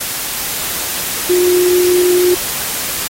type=tone in noise; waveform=sine; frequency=358.5 Hz; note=F4; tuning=45 cents sharp; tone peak=-9 dBFS; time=1.29-2.35 s; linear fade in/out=10 ms; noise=white; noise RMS=-20 dBFS; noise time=0-3.08 s; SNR=+8 dB; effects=AAC 48 kbps